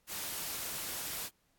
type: noise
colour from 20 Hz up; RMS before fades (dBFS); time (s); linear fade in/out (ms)
white; -39; 0.07-1.3; 50
effects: pink hiss -74 dBFS RMS until 1.58 s + AAC 64 kbps